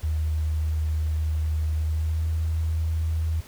sine tone with pitch glide, 77.78 to 80.24 Hz, D#2 to E2, 0 to -46 cents, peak -22 dBFS, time 0.03-3.41 s, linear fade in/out 10 ms, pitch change +54 cents, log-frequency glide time 1.8-2.28 s, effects pink hiss -48 dBFS RMS until 3.47 s

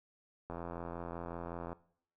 click train, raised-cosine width 1 ms, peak -28 dBFS, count 106, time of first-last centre 0.5-1.73 s, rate 85.4 Hz, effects noise-tail reverb RT60 0.6 s tail -19 dB re dry

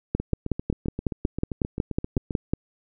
two click trains, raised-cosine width 3 ms, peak -9 / -16 dBFS, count 14 / 17, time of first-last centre 0.15-2.535 / 0.2-2.308 s, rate 5.45 / 7.59 Hz, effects none

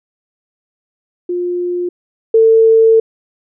sine tone pair in turn, 354.1 / 448.2 Hz, F4 / A4, +24 / +32 cents, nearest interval major third, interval 408 cents, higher second, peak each -15 / -5 dBFS, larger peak second, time 1.29-1.89 / 2.34-3 s, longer second, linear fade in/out 5 ms, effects none

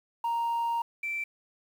sine tone pair in turn, 932.3 / 2337 Hz, A#5 / D7, 0 / -9 cents, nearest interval octave + major third, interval 1591 cents, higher second, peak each -24 / -29 dBFS, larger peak first, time 0.24-0.82 / 1.03-1.24 s, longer first, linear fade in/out 5 ms, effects tanh soft clip ceiling -25 dBFS + 9-bit

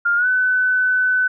sine tone with pitch glide, 1405 to 1505.8 Hz, F6 to F#6, +10 to +30 cents, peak -14 dBFS, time 0.05-1.28 s, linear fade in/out 10 ms, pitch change +120 cents, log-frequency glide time 0.16-0.27 s, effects none

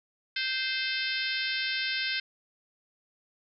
harmonic tone with a mistuned harmonic, 521 Hz, C5, 7 cents flat, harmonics 3 / 4 / 5 / 6 / 7 / 8 / 9 / 10, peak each -34 / -35 / -36 / -37 / -37 / -38 / -39 / -39 dBFS, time 0.36-2.2 s, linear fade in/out 5 ms, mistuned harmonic 7, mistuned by -16 cents, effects none

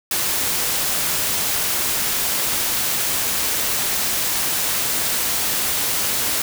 white noise, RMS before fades -21 dBFS, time 0.11-6.42 s, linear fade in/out 2 ms, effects none

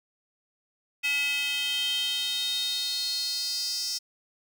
square tone with high-pass filter sweep, 285.2 Hz, C#4, 49 cents sharp, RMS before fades -29 dBFS, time 1.03-3.99 s, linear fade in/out 20 ms, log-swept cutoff 2500 to 5300 Hz, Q 6.7, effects none

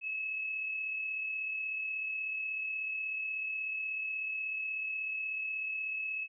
sine tone with amplitude modulation, 2587 Hz, E7, 33 cents flat, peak -32 dBFS, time 0.01-6.28 s, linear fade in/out 50 ms, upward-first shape sine, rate 36.4 Hz, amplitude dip 35%, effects none

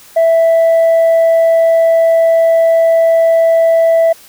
sine tone, 659.3 Hz, E5, in tune, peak -4 dBFS, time 0.16-4.13 s, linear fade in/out 10 ms, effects tanh soft clip ceiling -5 dBFS + white hiss -40 dBFS RMS until 4.28 s

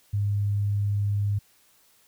sine tone, 101.9 Hz, G#2, 32 cents flat, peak -22 dBFS, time 0.13-1.39 s, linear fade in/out 10 ms, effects white hiss -61 dBFS RMS until 2.07 s

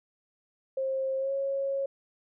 sine tone with pitch glide, 532 to 548.2 Hz, C5 to C#5, +29 to -19 cents, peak -27 dBFS, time 0.77-1.86 s, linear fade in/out 5 ms, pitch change +52 cents, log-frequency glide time 1.18-1.32 s, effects none

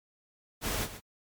pink noise with echo, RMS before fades -32 dBFS, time 0.61-0.88 s, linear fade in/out 50 ms, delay 130 ms, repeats 1, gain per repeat -12 dB, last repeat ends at 1.01 s, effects MP3 96 kbps

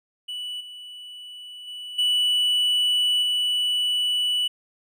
triangle tone with level steps, 2960 Hz, F#7, in tune, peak -28 / -36 / -32 / -17 / -19 dBFS, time 0.28-4.48 s, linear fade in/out 10 ms, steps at 0.6 / 1.67 / 1.98 / 3.22 s, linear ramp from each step 10 ms, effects none

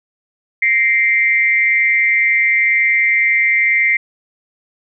sine tone with amplitude modulation, 2093 Hz, C7, in tune, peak -7 dBFS, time 0.62-3.97 s, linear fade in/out 5 ms, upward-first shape sine, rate 222 Hz, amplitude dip 80%, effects none

